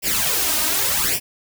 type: noise with flanger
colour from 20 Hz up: white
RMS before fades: -20 dBFS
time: 0.02-1.2 s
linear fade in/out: 50 ms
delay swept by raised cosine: 0.38 to 3.28 ms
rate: 0.87 Hz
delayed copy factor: +0.8
effects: none